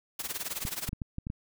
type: noise with tremolo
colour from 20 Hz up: white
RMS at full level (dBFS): -33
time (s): 0.19-0.89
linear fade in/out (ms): 5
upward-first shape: sine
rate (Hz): 19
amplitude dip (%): 85
type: clicks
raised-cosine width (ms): 5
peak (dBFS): -22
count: 7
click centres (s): 0.652 / 0.89 / 0.931 / 1.018 / 1.184 / 1.269 / 1.301
effects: none